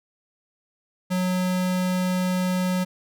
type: tone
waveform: square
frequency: 183.1 Hz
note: F#3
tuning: 18 cents flat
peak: -22 dBFS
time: 1.1-2.85 s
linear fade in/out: 20 ms
effects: none